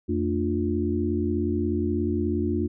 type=tone cluster; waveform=sine; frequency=86.7 / 225.5 / 296.8 / 353.5 Hz; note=F2 / A3 / D4 / F4; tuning=-12 / +43 / +18 / +21 cents; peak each=-28 dBFS; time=0.08-2.68 s; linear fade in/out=20 ms; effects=none